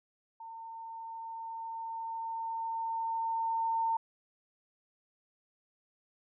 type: tone with level ramp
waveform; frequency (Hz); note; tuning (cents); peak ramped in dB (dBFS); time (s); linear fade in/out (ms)
sine; 907; A#5; -48; -43 to -27; 0.4-3.97; 5
effects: none